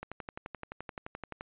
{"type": "click train", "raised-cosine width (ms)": 0.5, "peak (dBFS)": -24, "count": 17, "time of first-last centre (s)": [0.03, 1.409], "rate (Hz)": 11.6, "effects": ["resampled to 8000 Hz"]}